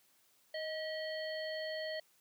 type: harmonic tone with a mistuned harmonic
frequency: 627 Hz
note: D#5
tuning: 13 cents sharp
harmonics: 1 / 3 / 5 / 7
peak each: -39 / -44 / -49 / -47 dBFS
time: 0.54-2 s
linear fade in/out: 5 ms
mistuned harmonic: 3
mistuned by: +38 cents
effects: white hiss -70 dBFS RMS until 2.2 s + high-pass 100 Hz 12 dB/octave